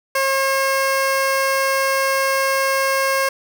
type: tone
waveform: 15% pulse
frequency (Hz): 539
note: C#5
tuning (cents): -49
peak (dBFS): -10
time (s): 0.15-3.29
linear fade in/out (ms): 5
effects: none